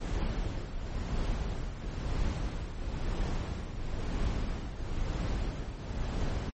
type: noise with tremolo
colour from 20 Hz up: brown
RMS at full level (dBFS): -30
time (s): 0-6.51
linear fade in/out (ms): 20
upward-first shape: triangle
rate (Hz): 1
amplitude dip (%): 65
effects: MP3 32 kbps